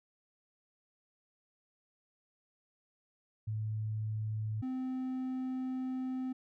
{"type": "tone pair in turn", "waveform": ["sine", "triangle"], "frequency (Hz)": [108.3, 258.1], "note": ["A2", "C4"], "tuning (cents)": [-27, -23], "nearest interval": "octave + minor third", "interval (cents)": 1504, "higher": "second", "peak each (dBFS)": [-33, -32], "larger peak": "second", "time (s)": [[3.47, 4.62], [4.62, 6.33]], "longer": "second", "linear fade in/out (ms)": 10, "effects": []}